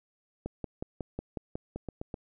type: two click trains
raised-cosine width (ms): 2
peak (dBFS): -23 / -21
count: 4 / 7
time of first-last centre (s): 1.76-2.142 / 0.46-1.555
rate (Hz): 7.86 / 5.48
effects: none